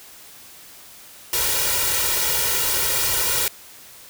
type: noise with comb filter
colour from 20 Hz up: white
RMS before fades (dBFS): -21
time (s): 1.33-3.48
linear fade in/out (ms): 2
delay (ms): 2.1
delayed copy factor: +1
effects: white hiss -44 dBFS RMS until 4.09 s